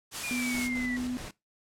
white noise, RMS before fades -35 dBFS, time 0.11-0.7 s, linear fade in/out 50 ms
sine linear sweep, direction down, 2450 to 1931 Hz, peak -33 dBFS, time 0.23-0.97 s, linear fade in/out 10 ms
sine tone with pitch glide, 246.9 to 249.3 Hz, B3 to B3, 0 to +16 cents, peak -30 dBFS, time 0.31-1.17 s, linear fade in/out 0 ms, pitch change +16 cents, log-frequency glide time 0.49-1.02 s
pink noise with tremolo, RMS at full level -41 dBFS, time 0.54-1.31 s, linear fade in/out 2 ms, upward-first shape square, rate 4.7 Hz, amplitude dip 40%
effects noise-tail reverb RT60 0.2 s tail -20 dB re dry + low-pass 10000 Hz 12 dB/octave

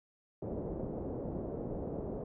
white low-pass noise, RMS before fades -39 dBFS, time 0.42-2.24 s, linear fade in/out 5 ms, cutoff 540 Hz, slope 24 dB/octave, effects none

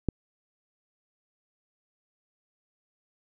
click, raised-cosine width 3 ms, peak -12 dBFS, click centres 0.087 s, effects none

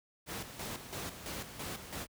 pink noise with tremolo, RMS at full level -40 dBFS, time 0.26-2.07 s, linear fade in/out 50 ms, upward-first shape square, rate 3 Hz, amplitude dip 60%, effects high-pass 60 Hz 12 dB/octave

